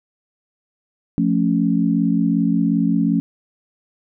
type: chord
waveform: sine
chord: F augmented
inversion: none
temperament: equal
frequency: 174.61 / 220 / 277.2 Hz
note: F3 / A3 / C#4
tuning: 0 / 0 / 0 cents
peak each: -19 dBFS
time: 1.18-3.2 s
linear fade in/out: 0 ms
effects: none